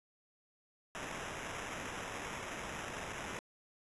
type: noise with sample-and-hold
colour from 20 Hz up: white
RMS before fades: -43 dBFS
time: 0.95-3.39 s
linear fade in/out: 0 ms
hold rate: 4410 Hz
effects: resampled to 24000 Hz